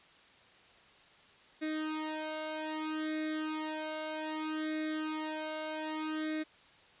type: tone with flanger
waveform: sawtooth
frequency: 311 Hz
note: D#4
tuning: 1 cent flat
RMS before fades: -37 dBFS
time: 1.61-6.44 s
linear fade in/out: 20 ms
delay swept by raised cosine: 0.5 to 1.38 ms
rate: 0.63 Hz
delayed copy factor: +0.95
effects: white hiss -60 dBFS RMS until 7 s + resampled to 8000 Hz